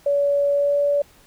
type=tone with pitch glide; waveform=sine; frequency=569 to 574.3 Hz; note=C#5 to D5; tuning=+45 to -39 cents; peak=-16 dBFS; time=0.06-1.02 s; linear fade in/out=5 ms; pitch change=+16 cents; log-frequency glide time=0.52-0.79 s; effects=pink hiss -53 dBFS RMS until 1.26 s